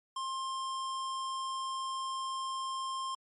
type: tone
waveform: square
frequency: 1059 Hz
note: C6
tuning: 21 cents sharp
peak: -35 dBFS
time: 0.16-3.15 s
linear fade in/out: 5 ms
effects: MP3 48 kbps